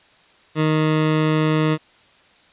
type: tone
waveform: 20% pulse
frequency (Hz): 155.56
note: D#3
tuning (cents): 0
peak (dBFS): -11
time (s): 0.55-1.78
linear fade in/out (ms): 50
effects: white hiss -53 dBFS RMS until 2.52 s + resampled to 8000 Hz